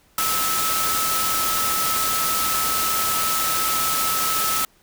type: tone in noise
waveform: sine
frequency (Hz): 1302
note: E6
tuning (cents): -22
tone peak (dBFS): -24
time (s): 0.18-4.65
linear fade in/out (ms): 2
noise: white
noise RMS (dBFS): -23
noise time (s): 0.18-4.65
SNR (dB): -4
effects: pink hiss -58 dBFS RMS until 4.82 s